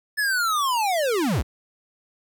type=linear sweep; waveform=square; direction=down; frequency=1748 to 36.71 Hz; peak=-21 dBFS; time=0.17-1.43 s; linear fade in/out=20 ms; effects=10-bit